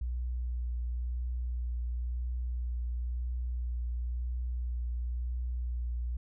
sine tone with vibrato, 60.5 Hz, B1, 35 cents flat, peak -31 dBFS, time 0.01-6.17 s, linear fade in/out 5 ms, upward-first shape triangle, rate 0.97 Hz, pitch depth 23 cents each way, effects none

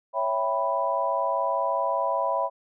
sine chord, C# half-diminished seventh, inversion none, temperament equal, 554.4 / 659.3 / 784 / 987.8 Hz, C#5 / E5 / G5 / B5, 0 / 0 / 0 / 0 cents, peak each -29 / -28 / -32 / -26 dBFS, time 0.13-2.5 s, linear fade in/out 50 ms, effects none

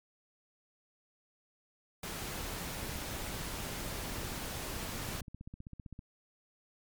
pink noise, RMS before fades -40 dBFS, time 2.03-5.21 s, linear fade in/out 5 ms
click train, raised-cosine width 5 ms, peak -33 dBFS, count 50, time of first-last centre 2.83-5.991 s, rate 15.5 Hz
effects MP3 96 kbps

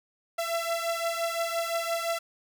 sawtooth beating tone pair, 669 / 674.8 Hz, E5 / E5, +25 / +40 cents, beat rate 5.8 Hz, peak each -26 / -28 dBFS, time 0.38-2.19 s, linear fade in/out 10 ms, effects none

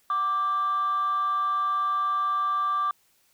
sine tone with frequency modulation, 1174 Hz, D6, 1 cent flat, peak -21 dBFS, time 0.1-2.91 s, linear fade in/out 2 ms, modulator 427 Hz, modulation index 0.21, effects tanh soft clip ceiling -20 dBFS + white hiss -65 dBFS RMS until 3.33 s

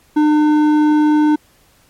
triangle tone with hard clipping, 302 Hz, D4, 48 cents sharp, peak -11 dBFS, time 0.16-1.36 s, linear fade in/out 10 ms, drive 12 dB, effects pink hiss -53 dBFS RMS until 1.89 s + MP3 64 kbps

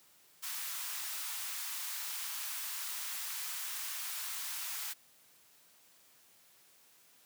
white high-pass noise, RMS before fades -40 dBFS, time 0.42-4.94 s, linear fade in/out 20 ms, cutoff 910 Hz, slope 24 dB/octave, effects white hiss -64 dBFS RMS until 7.25 s + high-pass 100 Hz 12 dB/octave

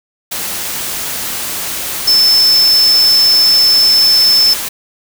sine tone in noise, 5274 Hz, E8, in tune, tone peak -6 dBFS, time 2.07-4.54 s, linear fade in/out 10 ms, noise white, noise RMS -20 dBFS, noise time 0.31-4.69 s, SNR +11 dB, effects none

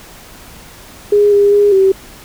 sine tone with pitch steps, 412 / 405.3 / 409.7 / 385 Hz, G#4 / G#4 / G#4 / G4, -14 / -42 / -24 / -31 cents, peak -6 dBFS, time 1.12-1.92 s, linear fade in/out 5 ms, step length 200 ms, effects pink hiss -37 dBFS RMS until 2.24 s

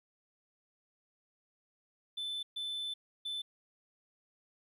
sine tone bursts at uneven times, 3520 Hz, A7, in tune, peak -33 dBFS, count 3, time 2.17-2.43 / 2.56-2.94 / 3.25-3.42 s, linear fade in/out 10 ms, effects tanh soft clip ceiling -35 dBFS + 12-bit

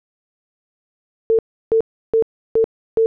sine tone bursts, 448.9 Hz, A4, 35 cents sharp, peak -11 dBFS, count 5, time 1.3-3.06 s, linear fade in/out 0 ms, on 88 ms, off 330 ms, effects none

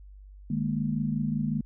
sine chord, D# suspended fourth, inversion none, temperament equal with one note detuned, 151.75 / 207.7 / 233.1 Hz, D#3 / G#3 / A#3, -43 / 0 / 0 cents, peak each -30 dBFS, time 0.5-1.61 s, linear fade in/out 5 ms, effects added 49 Hz sine -45 dBFS peak until 1.65 s

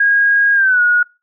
sine tone with pitch glide, 1636 to 1449.1 Hz, G#6 to F#6, -26 to -37 cents, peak -9 dBFS, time 0-1.03 s, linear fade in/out 5 ms, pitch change -211 cents, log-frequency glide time 0.54-0.81 s, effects noise-tail reverb RT60 0.3 s tail -26 dB re dry

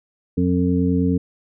harmonic tone, 89.5 Hz, F2, 43 cents sharp, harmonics 1 / 2 / 3 / 5, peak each -23 / -20 / -19 / -26 dBFS, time 0.37-1.18 s, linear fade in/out 10 ms, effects none

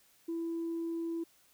sine tone, 332.8 Hz, E4, 17 cents sharp, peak -32 dBFS, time 0.28-1.24 s, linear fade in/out 10 ms, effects tanh soft clip ceiling -30 dBFS + white hiss -66 dBFS RMS until 1.53 s

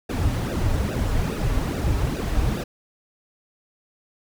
brown noise with flanger, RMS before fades -23 dBFS, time 0.09-2.64 s, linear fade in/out 10 ms, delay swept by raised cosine 0.92 to 5.92 ms, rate 2.4 Hz, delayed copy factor -0.95, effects none

